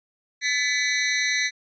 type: tone with amplitude modulation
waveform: sawtooth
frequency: 2000 Hz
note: B6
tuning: 21 cents sharp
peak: -13 dBFS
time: 0.41-1.51 s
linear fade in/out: 50 ms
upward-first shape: sine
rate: 270 Hz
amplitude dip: 100%
effects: resampled to 16000 Hz